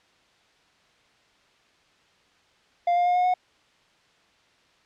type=tone with pitch steps; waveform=triangle; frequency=698.5 / 706.2 / 714 / 721.9 / 729.8 Hz; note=F5 / F5 / F5 / F#5 / F#5; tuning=0 / +19 / +38 / -43 / -24 cents; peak=-17 dBFS; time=2.87-3.34 s; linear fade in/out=5 ms; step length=94 ms; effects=white hiss -61 dBFS RMS until 4.85 s + low-pass 4000 Hz 12 dB/octave